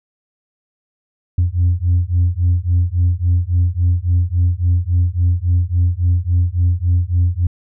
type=beating tone pair; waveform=sine; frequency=86.4 / 90 Hz; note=F2 / F#2; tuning=-18 / -47 cents; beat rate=3.6 Hz; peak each=-14 dBFS; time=1.38-7.47 s; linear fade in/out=5 ms; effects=tanh soft clip ceiling -8 dBFS